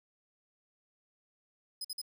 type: tone bursts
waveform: sawtooth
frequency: 5040 Hz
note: D#8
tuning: 21 cents sharp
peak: -34 dBFS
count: 3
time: 1.81-2.016 s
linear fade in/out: 5 ms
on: 36 ms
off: 49 ms
effects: none